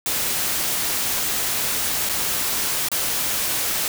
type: noise with dropouts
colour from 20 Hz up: white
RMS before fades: -23 dBFS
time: 0.06-3.88 s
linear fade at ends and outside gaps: 1 ms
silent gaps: 2.09-2.095 / 2.886-2.916 s
effects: none